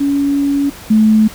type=tone pair in turn; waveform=sine; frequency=281.7 / 217.2 Hz; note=C#4 / A3; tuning=+28 / -22 cents; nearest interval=perfect fourth; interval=450 cents; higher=first; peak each=-11 / -6 dBFS; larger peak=second; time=0-0.7 / 0.9-1.28 s; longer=first; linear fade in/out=10 ms; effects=pink hiss -34 dBFS RMS until 1.34 s